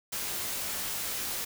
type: noise with comb filter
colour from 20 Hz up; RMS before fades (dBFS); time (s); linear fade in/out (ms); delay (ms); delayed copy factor
white; -34; 0.12-1.45; 10; 18; -0.7
effects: none